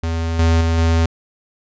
square tone with level steps, 82.41 Hz, E2, in tune, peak -19 / -12 / -15 / -13 dBFS, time 0.03-1.06 s, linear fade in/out 5 ms, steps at 0.39 / 0.61 / 0.78 s, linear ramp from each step 2 ms, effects resampled to 16000 Hz

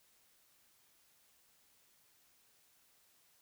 silence, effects white hiss -70 dBFS RMS until 3.41 s

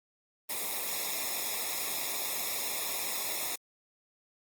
white noise with comb filter, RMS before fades -34 dBFS, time 0.49-3.56 s, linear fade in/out 10 ms, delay 0.66 ms, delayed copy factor -0.9, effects Opus 32 kbps

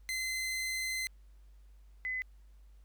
sawtooth / sine tone pair in turn, 2059 / 2025 Hz, C7 / B6, -28 / +43 cents, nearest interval unison, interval 29 cents, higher first, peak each -30 / -33 dBFS, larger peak first, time 0.09-1.07 / 2.05-2.22 s, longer first, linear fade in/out 0 ms, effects added 50 Hz sine -54 dBFS peak until 2.84 s + pink hiss -75 dBFS RMS until 2.84 s

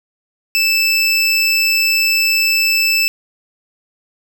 25% pulse tone, 2637 Hz, E7, in tune, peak -8 dBFS, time 0.55-3.08 s, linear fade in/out 0 ms, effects none

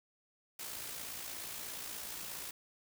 white noise with amplitude modulation, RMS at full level -42 dBFS, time 0.59-2.51 s, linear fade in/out 5 ms, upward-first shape sine, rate 56.9 Hz, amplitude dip 40%, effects none

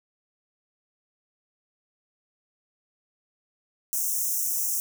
white high-pass noise, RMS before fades -27 dBFS, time 3.93-4.8 s, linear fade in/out 0 ms, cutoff 5600 Hz, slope 96 dB/octave, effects none

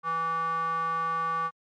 square tone with band-pass filter, 164.6 Hz, E3, 2 cents flat, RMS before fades -29 dBFS, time 0.03-1.51 s, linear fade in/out 50 ms, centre 1200 Hz, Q 9.6, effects AAC 64 kbps

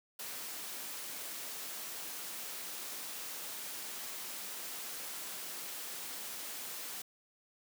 white high-pass noise, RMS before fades -43 dBFS, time 0.19-7.02 s, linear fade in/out 5 ms, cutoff 200 Hz, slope 12 dB/octave, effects none

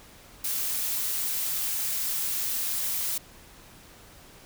blue noise, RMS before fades -29 dBFS, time 0.44-3.18 s, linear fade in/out 5 ms, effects pink hiss -51 dBFS RMS until 4.45 s

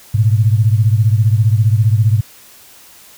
sine beating tone pair, 105.3 / 120.3 Hz, G#2 / B2, +24 / -45 cents, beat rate 15 Hz, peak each -10 / -14 dBFS, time 0.14-2.21 s, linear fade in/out 10 ms, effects white hiss -42 dBFS RMS until 3.17 s

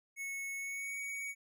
square tone with pitch glide, 2201 to 2246 Hz, C#7 to C#7, -13 to +22 cents, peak -39 dBFS, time 0.16-1.35 s, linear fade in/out 50 ms, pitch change +35 cents, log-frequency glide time 0.57-0.99 s, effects none

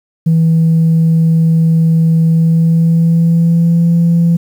sine tone with pitch glide, 163 to 169.04 Hz, E3 to E3, -19 to +44 cents, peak -5 dBFS, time 0.26-4.37 s, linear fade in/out 10 ms, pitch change +63 cents, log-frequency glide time 2.25-3.88 s, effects tanh soft clip ceiling -4 dBFS + 7-bit

